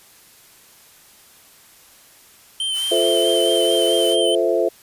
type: tone with vibrato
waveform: square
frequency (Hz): 3099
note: G7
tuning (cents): -21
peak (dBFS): -21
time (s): 2.6-4.35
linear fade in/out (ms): 2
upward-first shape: sine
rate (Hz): 4.6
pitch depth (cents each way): 31
type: high-pass noise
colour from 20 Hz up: white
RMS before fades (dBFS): -34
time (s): 2.73-4.17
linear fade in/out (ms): 50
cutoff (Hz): 710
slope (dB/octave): 24
type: chord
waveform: sine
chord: F major seventh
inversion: none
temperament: equal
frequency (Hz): 349.2 / 440 / 523.3 / 659.3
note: F4 / A4 / C5 / E5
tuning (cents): 0 / 0 / 0 / 0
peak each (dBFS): -21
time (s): 2.91-4.69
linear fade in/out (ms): 10
effects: white hiss -49 dBFS RMS until 4.82 s + resampled to 32000 Hz